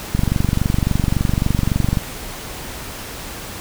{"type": "click train", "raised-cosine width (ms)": 5, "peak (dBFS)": -4, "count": 44, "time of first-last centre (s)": [0.15, 1.972], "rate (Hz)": 23.6, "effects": ["pink hiss -31 dBFS RMS until 3.6 s"]}